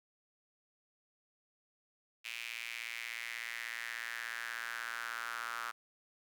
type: tone with high-pass filter sweep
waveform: sawtooth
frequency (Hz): 116.54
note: A#2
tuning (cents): 0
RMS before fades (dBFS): -42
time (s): 2.24-5.72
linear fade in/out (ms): 20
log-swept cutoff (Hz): 2500 to 1300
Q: 4.4
effects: none